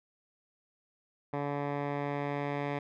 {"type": "tone with low-pass filter sweep", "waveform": "10% pulse", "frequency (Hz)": 143.5, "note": "D3", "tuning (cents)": -40, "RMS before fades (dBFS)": -34, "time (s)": [1.33, 2.79], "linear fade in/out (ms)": 5, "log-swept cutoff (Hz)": [1400, 2200], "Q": 1.2, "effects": []}